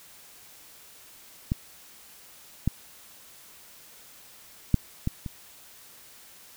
clicks, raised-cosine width 5 ms, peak -12 / -10 / -6 / -13 / -21 dBFS, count 5, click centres 1.519 / 2.676 / 4.743 / 5.074 / 5.262 s, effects white hiss -51 dBFS RMS until 6.56 s

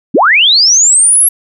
sine linear sweep, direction up, 158.2 to 11400 Hz, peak -4 dBFS, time 0.14-1.29 s, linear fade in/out 10 ms, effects none

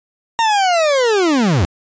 40% pulse linear sweep, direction down, 930 to 73.42 Hz, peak -11 dBFS, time 0.39-1.65 s, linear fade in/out 0 ms, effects resampled to 16000 Hz

